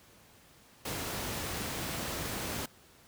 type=noise; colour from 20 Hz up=pink; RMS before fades=-36 dBFS; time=0.85-2.66 s; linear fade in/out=5 ms; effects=pink hiss -59 dBFS RMS until 3.07 s + high-pass 60 Hz 12 dB/octave